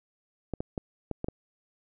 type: clicks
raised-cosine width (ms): 2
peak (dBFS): -18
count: 6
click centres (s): 0.537 / 0.605 / 0.778 / 1.113 / 1.244 / 1.285
effects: none